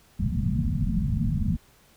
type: low-pass noise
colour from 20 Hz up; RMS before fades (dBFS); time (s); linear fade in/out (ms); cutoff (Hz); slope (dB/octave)
white; -25; 0.19-1.57; 10; 230; 96
effects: pink hiss -58 dBFS RMS until 1.96 s